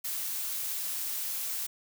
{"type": "noise", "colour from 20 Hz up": "blue", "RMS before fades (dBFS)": -34, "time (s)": [0.04, 1.67], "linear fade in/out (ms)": 10, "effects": []}